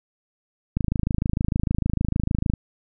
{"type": "click train", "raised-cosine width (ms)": 5, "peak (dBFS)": -9, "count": 48, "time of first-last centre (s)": [0.77, 2.537], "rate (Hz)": 26.6, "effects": []}